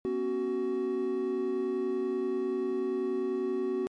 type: tone cluster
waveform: triangle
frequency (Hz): 241.7 / 272 / 374.4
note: B3 / C#4 / F#4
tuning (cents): -37 / -33 / +20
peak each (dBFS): -35 / -34 / -27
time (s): 0.05-3.87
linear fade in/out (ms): 0
effects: MP3 48 kbps

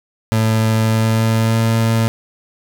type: tone with pitch glide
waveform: 30% pulse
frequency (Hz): 110.8 to 113.26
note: A2 to A#2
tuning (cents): +13 to -49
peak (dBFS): -10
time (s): 0.32-2.08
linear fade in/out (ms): 0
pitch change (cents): +38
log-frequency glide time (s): 0.79-1.68
effects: none

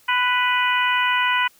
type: harmonic tone with a mistuned harmonic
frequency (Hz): 493.9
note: B4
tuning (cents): 0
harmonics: 2 / 3 / 4 / 5 / 6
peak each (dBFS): -21 / -23 / -24 / -25 / -26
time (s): 0.08-1.48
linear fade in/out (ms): 10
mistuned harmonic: 2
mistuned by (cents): +16
effects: white hiss -55 dBFS RMS until 1.59 s

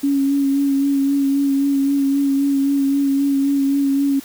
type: tone with vibrato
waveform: sine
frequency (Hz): 277.6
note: C#4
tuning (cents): +3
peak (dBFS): -14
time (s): 0.03-4.2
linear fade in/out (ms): 10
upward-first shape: sine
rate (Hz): 3.8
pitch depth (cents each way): 24
effects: white hiss -40 dBFS RMS until 4.24 s

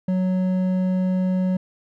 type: tone with hard clipping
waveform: triangle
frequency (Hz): 185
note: F#3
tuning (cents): 0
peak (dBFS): -20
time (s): 0.08-1.57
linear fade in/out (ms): 5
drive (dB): 10
effects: none

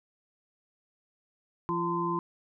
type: tone cluster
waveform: sine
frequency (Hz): 171.8 / 342.9 / 900 / 1031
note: F3 / F4 / A5 / C6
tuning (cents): -28 / -32 / +39 / -26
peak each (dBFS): -34 / -32 / -39 / -30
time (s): 1.69-2.19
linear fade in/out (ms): 0
effects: none

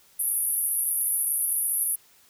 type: band-pass noise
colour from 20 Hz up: white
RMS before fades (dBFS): -26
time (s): 0.19-1.96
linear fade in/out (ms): 10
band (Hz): 10000 to 12000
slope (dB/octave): 96
effects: white hiss -58 dBFS RMS until 2.29 s

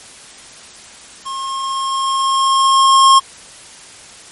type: tone with level ramp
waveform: square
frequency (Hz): 1075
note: C6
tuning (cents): +47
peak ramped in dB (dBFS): -23 to -5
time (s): 1.25-3.2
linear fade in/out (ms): 20
effects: white hiss -38 dBFS RMS until 4.31 s + MP3 48 kbps

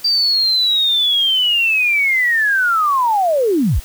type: linear sweep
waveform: sine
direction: down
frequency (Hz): 4699 to 32.94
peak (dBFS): -12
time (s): 0.04-3.8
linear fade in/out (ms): 10
effects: white hiss -39 dBFS RMS until 3.84 s

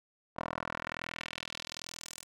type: tone with band-pass filter sweep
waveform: 10% pulse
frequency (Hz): 41.2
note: E1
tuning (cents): 0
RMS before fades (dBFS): -42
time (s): 0.36-2.24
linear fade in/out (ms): 20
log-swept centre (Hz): 880 to 8500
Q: 1.5
effects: none

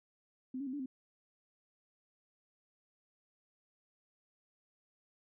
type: tone with pitch steps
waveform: sine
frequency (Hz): 257.5 / 280.9 / 256.8 / 289.7 / 260.6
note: C4 / C#4 / C4 / D4 / C4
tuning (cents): -28 / +23 / -32 / -24 / -7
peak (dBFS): -37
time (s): 0.54-0.86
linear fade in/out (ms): 5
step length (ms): 64
effects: none

